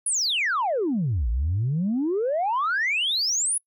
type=exponential two-way sweep; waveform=sine; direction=down then up; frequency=10620 to 53.2 to 10620 Hz; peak=-20 dBFS; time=0.06-3.58 s; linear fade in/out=5 ms; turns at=1.29 s; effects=noise-tail reverb RT60 0.1 s tail -26 dB re dry + tanh soft clip ceiling -18 dBFS